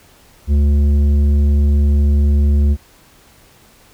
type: tone with tanh clipping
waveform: sine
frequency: 72.2 Hz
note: D2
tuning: 29 cents flat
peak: -11 dBFS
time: 0.47-2.77 s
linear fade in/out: 50 ms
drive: 9 dB
effects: pink hiss -48 dBFS RMS until 3.93 s